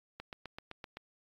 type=click train; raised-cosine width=0.3 ms; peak=-27 dBFS; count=7; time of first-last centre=0.2-0.97 s; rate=7.79 Hz; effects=AAC 32 kbps